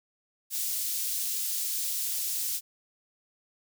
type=high-pass noise; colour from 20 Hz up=white; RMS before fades=-31 dBFS; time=0.5-2.61 s; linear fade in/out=50 ms; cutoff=4700 Hz; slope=12 dB/octave; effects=none